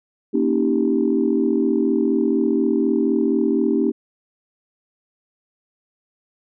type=chord; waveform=sine; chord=Eb dominant seventh; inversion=second; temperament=equal with one note detuned; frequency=233.1 / 277.2 / 317.1 / 392 Hz; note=Bb3 / Db4 / Eb4 / G4; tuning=0 / 0 / +33 / 0 cents; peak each=-21 dBFS; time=0.33-3.92 s; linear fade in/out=20 ms; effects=tanh soft clip ceiling -6 dBFS